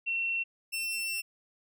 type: tone pair in turn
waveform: sine / sawtooth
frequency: 2715 / 2699 Hz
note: F7 / E7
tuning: -50 / +40 cents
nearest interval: unison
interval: 10 cents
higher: first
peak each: -28 dBFS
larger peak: neither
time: 0.06-0.44 / 0.72-1.22 s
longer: second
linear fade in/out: 20 ms
effects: none